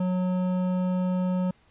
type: tone with hard clipping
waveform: sine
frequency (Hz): 182.9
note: F#3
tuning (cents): -20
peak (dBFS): -25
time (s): 0-1.51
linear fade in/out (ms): 5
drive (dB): 11
effects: pink hiss -62 dBFS RMS until 1.7 s + resampled to 8000 Hz